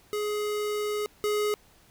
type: tone pair in turn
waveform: square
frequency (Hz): 419.1 / 419.1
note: G#4 / G#4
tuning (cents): +16 / +16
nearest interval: unison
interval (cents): 0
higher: neither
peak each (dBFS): -28 / -25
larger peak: second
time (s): 0.13-1.06 / 1.24-1.54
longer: first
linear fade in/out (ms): 0
effects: pink hiss -59 dBFS RMS until 1.9 s